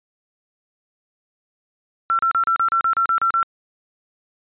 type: tone bursts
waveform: sine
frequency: 1350 Hz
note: E6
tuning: 41 cents sharp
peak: -15 dBFS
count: 11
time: 2.1-3.429 s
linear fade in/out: 0 ms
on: 89 ms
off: 35 ms
effects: resampled to 8000 Hz